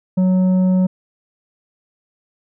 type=tone with tanh clipping; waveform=sine; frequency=185 Hz; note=F#3; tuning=in tune; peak=-13 dBFS; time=0.17-0.87 s; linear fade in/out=10 ms; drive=7 dB; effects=none